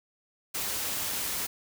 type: noise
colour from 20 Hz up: white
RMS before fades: -32 dBFS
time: 0.54-1.47 s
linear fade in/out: 10 ms
effects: none